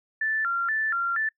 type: tone with vibrato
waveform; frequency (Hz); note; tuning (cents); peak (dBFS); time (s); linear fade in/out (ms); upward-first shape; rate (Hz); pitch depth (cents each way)
sine; 1558; G6; -11; -23; 0.21-1.29; 5; square; 2.1; 210
effects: noise-tail reverb RT60 0.1 s tail -25 dB re dry